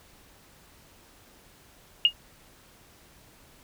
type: tone with exponential decay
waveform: sine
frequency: 2852 Hz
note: F7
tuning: 36 cents sharp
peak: -11 dBFS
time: 2.05-2.13 s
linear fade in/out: 1 ms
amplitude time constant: 16 ms
effects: pink hiss -56 dBFS RMS until 3.63 s